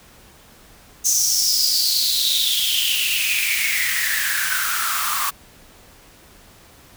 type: noise with high-pass filter sweep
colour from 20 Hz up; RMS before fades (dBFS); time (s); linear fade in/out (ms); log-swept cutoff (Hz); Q
white; -20; 1.04-5.31; 20; 6300 to 1100; 8.1
effects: pink hiss -48 dBFS RMS until 6.96 s